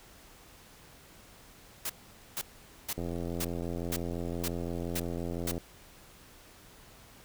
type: noise bursts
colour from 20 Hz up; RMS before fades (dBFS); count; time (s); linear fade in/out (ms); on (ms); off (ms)
white; -34; 8; 1.85-5.516; 5; 47; 470
type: click train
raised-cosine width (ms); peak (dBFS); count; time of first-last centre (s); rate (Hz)
2; -23; 224; 2.98-5.579; 85.8
effects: pink hiss -55 dBFS RMS until 7.24 s